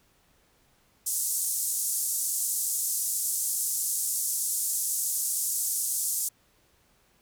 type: band-pass noise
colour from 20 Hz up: white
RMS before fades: -29 dBFS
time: 1.06-6.29 s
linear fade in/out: 10 ms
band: 6700 to 12000 Hz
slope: 24 dB/octave
effects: pink hiss -65 dBFS RMS until 7.21 s